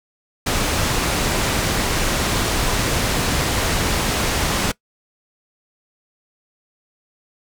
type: low-pass noise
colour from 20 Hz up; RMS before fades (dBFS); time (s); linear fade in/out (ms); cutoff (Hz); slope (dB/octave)
pink; -20; 0.46-4.72; 10; 9800; 12
effects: noise-tail reverb RT60 0.1 s tail -21 dB re dry